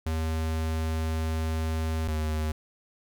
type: tone pair in turn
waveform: square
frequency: 80 / 77.63 Hz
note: D#2 / D#2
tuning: +49 / -3 cents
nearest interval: minor second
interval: 52 cents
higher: first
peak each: -27 dBFS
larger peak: neither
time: 0.06-2.08 / 2.08-2.52 s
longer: first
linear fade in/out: 5 ms
effects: none